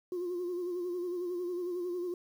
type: tone with vibrato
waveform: sine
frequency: 355.3 Hz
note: F4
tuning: 30 cents sharp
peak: -31 dBFS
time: 0.12-2.14 s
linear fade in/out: 2 ms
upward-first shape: sine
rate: 11 Hz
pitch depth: 50 cents each way
effects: tanh soft clip ceiling -30 dBFS + 10-bit